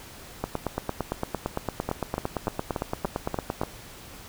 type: two click trains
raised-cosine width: 1 ms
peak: -13 / -12 dBFS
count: 7 / 29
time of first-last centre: 1.89-3.634 / 0.44-3.615 s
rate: 3.44 / 8.82 Hz
effects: pink hiss -45 dBFS RMS until 4.28 s